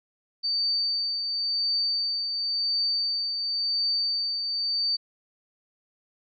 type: tone with tremolo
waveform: sine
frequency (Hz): 4595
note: D8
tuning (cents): -39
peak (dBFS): -22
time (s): 0.43-4.97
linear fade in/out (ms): 20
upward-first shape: triangle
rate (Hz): 0.94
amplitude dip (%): 45
effects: none